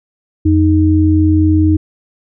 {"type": "tone pair together", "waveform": "sine", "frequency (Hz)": [87.6, 311.1], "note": ["F2", "D#4"], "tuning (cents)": [6, 0], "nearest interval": "octave + minor seventh", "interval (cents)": 2194, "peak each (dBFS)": -10, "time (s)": [0.45, 1.77], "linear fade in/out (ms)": 10, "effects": []}